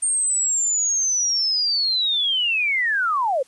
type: linear sweep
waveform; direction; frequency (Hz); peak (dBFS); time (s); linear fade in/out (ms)
sine; down; 8730 to 490.5; -18; 0.02-3.43; 10
effects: white hiss -55 dBFS RMS until 3.47 s + resampled to 24000 Hz